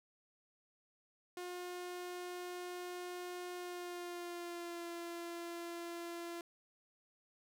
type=tone with pitch glide; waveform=sawtooth; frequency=357.5 to 341.8 Hz; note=F4 to F4; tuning=+41 to -37 cents; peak=-39 dBFS; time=1.37-6.41 s; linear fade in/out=2 ms; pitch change=-78 cents; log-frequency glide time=3.55-4.87 s; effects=none